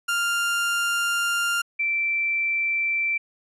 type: tone pair in turn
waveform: 30% pulse / sine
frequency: 1396.9 / 2340 Hz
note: F6 / D7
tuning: 0 / -7 cents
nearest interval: major sixth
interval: 893 cents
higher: second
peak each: -19 / -21 dBFS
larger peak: first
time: 0.08-1.62 / 1.79-3.18 s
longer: first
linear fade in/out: 10 ms
effects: resampled to 32000 Hz